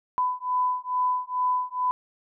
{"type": "beating tone pair", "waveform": "sine", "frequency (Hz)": [1000, 1002.3], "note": ["B5", "B5"], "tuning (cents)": [21, 25], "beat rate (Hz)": 2.3, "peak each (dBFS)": -26, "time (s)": [0.18, 1.91], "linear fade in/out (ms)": 0, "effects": []}